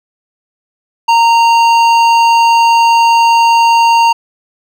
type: tone with hard clipping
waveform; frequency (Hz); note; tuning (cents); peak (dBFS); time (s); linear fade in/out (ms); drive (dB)
triangle; 925; A#5; -14; -7; 1.08-4.13; 10; 15
effects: none